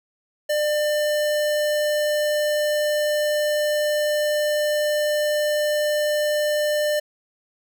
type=tone; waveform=square; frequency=598 Hz; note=D5; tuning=31 cents sharp; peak=-20 dBFS; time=0.49-7 s; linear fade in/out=10 ms; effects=none